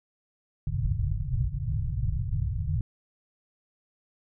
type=low-pass noise; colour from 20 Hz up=white; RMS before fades=-28 dBFS; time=0.67-2.81 s; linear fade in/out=2 ms; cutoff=150 Hz; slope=96 dB/octave; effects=none